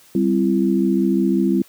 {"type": "chord", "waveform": "sine", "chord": "C major", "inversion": "second", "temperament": "equal with one note detuned", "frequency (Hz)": [196, 261.6, 336], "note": ["G3", "C4", "E4"], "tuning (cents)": [0, 0, 33], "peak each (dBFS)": [-18, -20, -19], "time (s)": [0.15, 1.62], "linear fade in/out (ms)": 2, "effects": ["white hiss -50 dBFS RMS until 1.68 s", "high-pass 80 Hz 12 dB/octave"]}